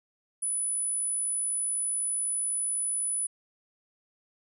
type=tone; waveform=sine; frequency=9956 Hz; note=D#9; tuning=in tune; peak=-27 dBFS; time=0.42-3.27 s; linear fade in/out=10 ms; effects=none